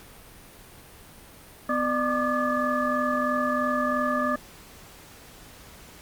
sine tone cluster, 250.5 / 598 / 1163 / 1206 / 1717 Hz, B3 / D5 / D6 / D6 / A6, +25 / +31 / -17 / +46 / -43 cents, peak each -28 / -28 / -33 / -27 / -32 dBFS, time 1.69-4.36 s, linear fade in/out 5 ms, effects pink hiss -48 dBFS RMS until 6.01 s + Opus 48 kbps

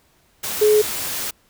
sine tone in noise, 424.4 Hz, G#4, 38 cents sharp, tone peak -11 dBFS, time 0.61-0.82 s, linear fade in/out 10 ms, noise white, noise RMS -26 dBFS, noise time 0.43-1.31 s, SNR +12 dB, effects pink hiss -59 dBFS RMS until 1.49 s

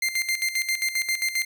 sawtooth tone with tremolo, 2093 Hz, C7, in tune, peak -18 dBFS, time 0.02-1.45 s, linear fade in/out 5 ms, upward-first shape square, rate 7.5 Hz, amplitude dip 70%, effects none

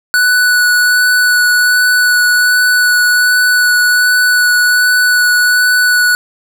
square tone with vibrato, 1480 Hz, F#6, in tune, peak -8 dBFS, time 0.14-6.15 s, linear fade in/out 0 ms, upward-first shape sine, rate 1.3 Hz, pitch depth 10 cents each way, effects none

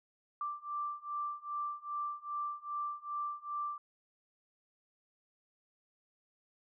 sine beating tone pair, 1174.7 / 1177.2 Hz, D6 / D6, 0 / +4 cents, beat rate 2.5 Hz, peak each -40 / -39 dBFS, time 0.41-3.78 s, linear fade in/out 2 ms, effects none

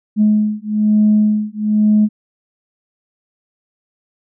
sine beating tone pair, 211.5 / 212.6 Hz, G#3 / G#3, +32 / +41 cents, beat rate 1.1 Hz, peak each -13 dBFS, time 0.16-2.09 s, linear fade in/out 50 ms, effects tanh soft clip ceiling -4 dBFS

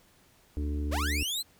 harmonic tone, 73.42 Hz, D2, in tune, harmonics 1 / 3 / 4 / 5 / 6, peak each -29 / -44 / -37 / -47 / -47 dBFS, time 0.57-1.23 s, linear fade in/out 0 ms
sawtooth linear sweep, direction up, 440 to 4217 Hz, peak -27 dBFS, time 0.91-1.43 s, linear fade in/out 20 ms
effects pink hiss -62 dBFS RMS until 1.59 s

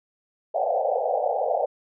white band-pass noise, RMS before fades -24 dBFS, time 0.54-1.66 s, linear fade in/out 10 ms, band 470 to 800 Hz, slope 96 dB/octave, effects none

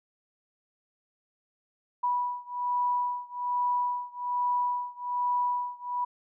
sine beating tone pair, 980 / 981.2 Hz, B5 / B5, -14 / -12 cents, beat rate 1.2 Hz, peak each -29 / -30 dBFS, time 2.03-6.05 s, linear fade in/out 10 ms, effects none

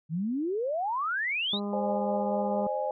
sine exponential sweep, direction up, 150 to 4100 Hz, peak -27 dBFS, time 0.09-1.6 s, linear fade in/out 50 ms
harmonic tone, 203.6 Hz, G#3, 34 cents flat, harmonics 1 / 2 / 3 / 4 / 5 / 6, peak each -31 / -37 / -41 / -43 / -45 / -47 dBFS, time 1.53-2.67 s, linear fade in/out 2 ms
sine chord, Ab major, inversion first, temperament equal with one note detuned, 523.3 / 606.3 / 830.6 Hz, C5 / Eb5 / Ab5, 0 / -45 / 0 cents, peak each -32 dBFS, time 1.73-2.91 s, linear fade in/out 2 ms
effects none

